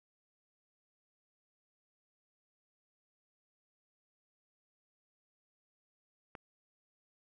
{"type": "click", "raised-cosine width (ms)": 0.5, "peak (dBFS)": -30, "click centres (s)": 6.352, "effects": []}